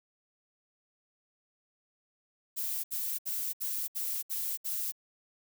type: noise bursts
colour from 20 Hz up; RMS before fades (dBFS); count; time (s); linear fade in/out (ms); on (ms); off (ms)
violet; -34; 7; 2.56-4.922; 20; 280; 67
effects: none